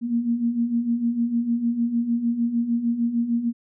sine beating tone pair, 230.5 / 237.1 Hz, A#3 / A#3, -19 / +30 cents, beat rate 6.6 Hz, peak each -27 / -21 dBFS, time 0.01-3.53 s, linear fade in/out 50 ms, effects none

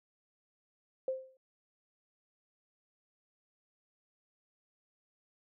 sine tone with exponential decay, 523.3 Hz, C5, in tune, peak -28 dBFS, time 1.08-1.37 s, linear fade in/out 2 ms, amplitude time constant 63 ms, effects none

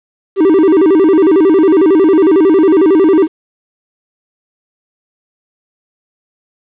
triangle tone with vibrato, 349.2 Hz, F4, in tune, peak -3 dBFS, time 0.36-3.28 s, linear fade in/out 50 ms, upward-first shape square, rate 11 Hz, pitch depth 190 cents each way, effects resampled to 8000 Hz + 7-bit

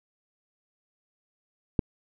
click, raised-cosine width 3 ms, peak -9 dBFS, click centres 1.792 s, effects none

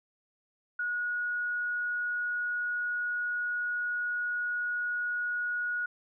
sine tone, 1453 Hz, F#6, 32 cents flat, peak -29 dBFS, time 0.79-5.86 s, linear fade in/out 5 ms, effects none

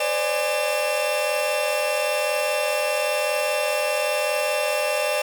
40% pulse tone cluster, 512 / 556 / 597 / 829 / 2703 Hz, C5 / C#5 / D5 / G#5 / E7, -38 / +5 / +28 / -3 / +43 cents, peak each -28 / -32 / -23 / -30 / -27 dBFS, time 0-5.22 s, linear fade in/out 5 ms, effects none

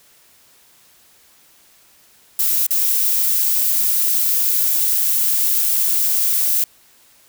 violet noise with dropouts, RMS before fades -17 dBFS, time 2.39-6.64 s, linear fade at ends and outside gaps 2 ms, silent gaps 2.667-2.707 s, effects white hiss -52 dBFS RMS until 7.28 s

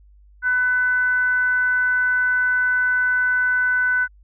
sine tone with frequency modulation, 1500 Hz, F#6, 23 cents sharp, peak -16 dBFS, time 0.42-4.08 s, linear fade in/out 50 ms, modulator 511 Hz, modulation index 0.23, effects added 50 Hz sine -47 dBFS peak until 4.23 s

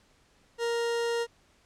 40% pulse tone, 467.9 Hz, A#4, 6 cents sharp, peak -26 dBFS, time 0.58-1.27 s, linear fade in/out 50 ms, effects pink hiss -64 dBFS RMS until 1.65 s + low-pass 8000 Hz 12 dB/octave

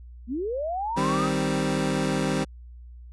sine linear sweep, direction up, 216.6 to 1309 Hz, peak -26 dBFS, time 0.27-1.3 s, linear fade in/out 50 ms
25% pulse chord, C minor, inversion first, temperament equal, 155.56 / 196 / 261.6 Hz, Eb3 / G3 / C4, 0 / 0 / 0 cents, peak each -24 dBFS, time 0.96-2.45 s, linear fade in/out 20 ms
effects added 60 Hz sine -41 dBFS peak until 3.12 s + resampled to 24000 Hz

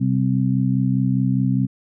harmonic tone, 64.9 Hz, C2, 13 cents flat, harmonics 2 / 3 / 4, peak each -19 / -21 / -22 dBFS, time 0-1.67 s, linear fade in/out 20 ms, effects none

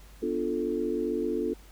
sine chord, B half-diminished seventh, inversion none, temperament equal, 246.9 / 293.7 / 349.2 / 440 Hz, B3 / D4 / F4 / A4, 0 / 0 / 0 / 0 cents, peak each -34 / -33 / -31 / -31 dBFS, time 0.22-1.54 s, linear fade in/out 10 ms, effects added 50 Hz sine -49 dBFS peak until 1.71 s + pink hiss -56 dBFS RMS until 1.71 s

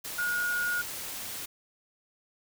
sine tone in noise, 1441 Hz, F#6, 46 cents flat, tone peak -27 dBFS, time 0.18-0.82 s, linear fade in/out 10 ms, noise white, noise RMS -38 dBFS, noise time 0.04-1.46 s, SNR +8 dB, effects none

